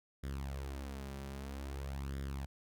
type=tone with flanger; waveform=sawtooth; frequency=68.4 Hz; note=C#2; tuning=23 cents flat; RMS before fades=-42 dBFS; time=0.23-2.46 s; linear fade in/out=10 ms; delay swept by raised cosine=0.57 to 5.17 ms; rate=0.51 Hz; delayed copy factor=+0.65; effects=none